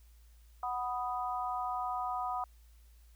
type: chord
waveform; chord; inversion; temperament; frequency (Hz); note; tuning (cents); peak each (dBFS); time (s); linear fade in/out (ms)
sine; B major; second; equal; 740 / 987.8 / 1244.5; F#5 / B5 / D#6; 0 / 0 / 0; -36 / -38 / -38; 0.63-2.44; 2
effects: added 57 Hz sine -56 dBFS peak until 3.15 s + white hiss -70 dBFS RMS until 3.15 s